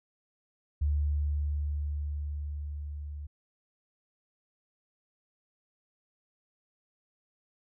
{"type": "tone with level ramp", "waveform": "sine", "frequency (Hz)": 73.42, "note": "D2", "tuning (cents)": 0, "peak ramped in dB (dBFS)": [-24, -37], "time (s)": [0.81, 3.27], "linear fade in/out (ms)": 10, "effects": []}